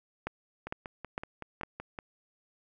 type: two click trains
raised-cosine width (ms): 0.5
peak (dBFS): -18 / -24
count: 4 / 8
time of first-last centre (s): 0.27-1.634 / 0.67-1.988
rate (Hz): 2.2 / 5.31
effects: none